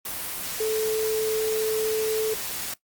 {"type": "tone in noise", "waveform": "sine", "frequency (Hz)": 437, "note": "A4", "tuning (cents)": -12, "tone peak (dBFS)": -22, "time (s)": [0.6, 2.34], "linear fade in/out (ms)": 5, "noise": "white", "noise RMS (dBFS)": -32, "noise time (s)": [0.05, 2.74], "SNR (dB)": 7, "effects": ["noise-tail reverb RT60 0.1 s tail -18 dB re dry", "Opus 32 kbps"]}